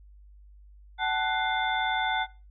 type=tone cluster; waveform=sine; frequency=753 / 873 / 1485 / 2098 / 3527 Hz; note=F#5 / A5 / F#6 / C7 / A7; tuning=+30 / -14 / +6 / +4 / +3 cents; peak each=-30 / -30 / -30 / -34 / -33 dBFS; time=0.98-2.27 s; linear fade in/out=50 ms; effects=noise-tail reverb RT60 0.3 s tail -19 dB re dry + added 50 Hz sine -49 dBFS peak until 2.5 s